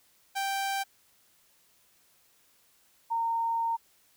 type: tone pair in turn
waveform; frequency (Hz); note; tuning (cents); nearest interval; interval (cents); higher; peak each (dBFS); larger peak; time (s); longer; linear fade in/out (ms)
sawtooth / sine; 784 / 918.7; G5 / A#5; 0 / -25; minor third; 275; second; -25 / -26; first; 0.35-0.84 / 3.1-3.77; second; 20
effects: white hiss -65 dBFS RMS until 4.16 s